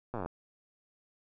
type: slowing click train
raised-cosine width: 1 ms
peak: -23 dBFS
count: 13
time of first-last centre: 0.14-0.26 s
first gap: 8 ms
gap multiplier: 1.04
effects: none